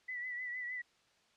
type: tone with vibrato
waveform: sine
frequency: 1975.5 Hz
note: B6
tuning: in tune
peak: -38 dBFS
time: 0.08-0.82 s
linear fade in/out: 10 ms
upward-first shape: triangle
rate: 6.5 Hz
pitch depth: 54 cents each way
effects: white hiss -70 dBFS RMS until 1.36 s + low-pass 5000 Hz 12 dB/octave